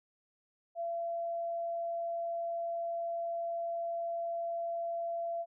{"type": "tone", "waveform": "sine", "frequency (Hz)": 678, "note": "E5", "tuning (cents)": 49, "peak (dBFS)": -33, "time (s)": [0.75, 5.46], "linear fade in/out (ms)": 50, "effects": []}